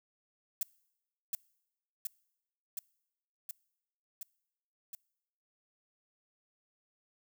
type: noise with echo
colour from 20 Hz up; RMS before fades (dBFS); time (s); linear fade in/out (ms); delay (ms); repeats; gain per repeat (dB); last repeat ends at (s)
violet; -32; 0.61-0.63; 2; 720; 6; -2; 4.95
effects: noise-tail reverb RT60 0.9 s tail -25 dB re dry